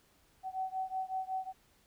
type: beating tone pair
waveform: sine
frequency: 754 / 759.4 Hz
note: F#5 / F#5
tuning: +32 / +45 cents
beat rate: 5.4 Hz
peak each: -37 / -38 dBFS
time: 0.43-1.53 s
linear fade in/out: 50 ms
effects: pink hiss -68 dBFS RMS until 1.86 s